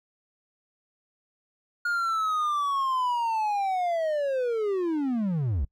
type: linear sweep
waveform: triangle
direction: down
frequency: 1431 to 57.5 Hz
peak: -22 dBFS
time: 1.85-5.65 s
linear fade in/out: 5 ms
effects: noise-tail reverb RT60 0.1 s tail -24 dB re dry